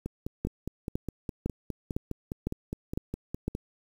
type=two click trains; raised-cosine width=3 ms; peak=-20 / -16 dBFS; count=18 / 7; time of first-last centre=0.06-3.551 / 0.45-3.48 s; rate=4.87 / 1.98 Hz; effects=8-bit